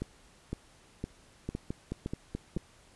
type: two click trains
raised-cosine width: 3 ms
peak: -21 / -21 dBFS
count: 6 / 6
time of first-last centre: 1.49-2.565 / 0.02-2.571 s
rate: 4.65 / 1.96 Hz
effects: pink hiss -60 dBFS RMS until 2.95 s + resampled to 24000 Hz